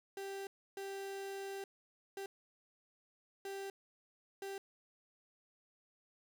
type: tone bursts at uneven times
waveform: 35% pulse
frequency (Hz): 392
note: G4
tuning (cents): 0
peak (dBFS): -40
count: 5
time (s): 0.17-0.47 / 0.77-1.64 / 2.17-2.26 / 3.45-3.7 / 4.42-4.58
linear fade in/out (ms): 2
effects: none